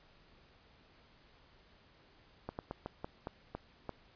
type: slowing click train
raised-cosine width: 1 ms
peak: -25 dBFS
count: 8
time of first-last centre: 2.49-3.893 s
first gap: 99 ms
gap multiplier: 1.23
effects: pink hiss -64 dBFS RMS until 4.15 s + resampled to 11025 Hz